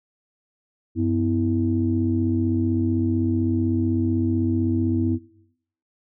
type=tone cluster; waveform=sine; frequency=95.4 / 250.8 / 326.6 Hz; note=G2 / B3 / E4; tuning=-47 / +27 / -16 cents; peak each=-23 dBFS; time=0.95-5.19 s; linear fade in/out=50 ms; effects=noise-tail reverb RT60 0.7 s tail -17 dB re dry + tanh soft clip ceiling -9 dBFS